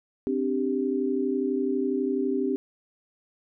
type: chord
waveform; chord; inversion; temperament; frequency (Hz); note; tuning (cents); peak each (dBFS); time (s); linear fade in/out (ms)
sine; C suspended second; none; equal; 261.6 / 293.7 / 392; C4 / D4 / G4; 0 / 0 / 0; -27 / -30 / -27; 0.27-2.56; 0
effects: none